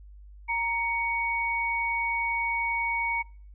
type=tone pair together; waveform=sine; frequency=932.3 / 2235 Hz; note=A#5 / C#7; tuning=0 / +14 cents; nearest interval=octave + minor third; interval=1514 cents; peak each=-29 / -27 dBFS; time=0.48-3.23 s; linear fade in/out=20 ms; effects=noise-tail reverb RT60 0.5 s tail -26 dB re dry + added 50 Hz sine -45 dBFS peak until 3.54 s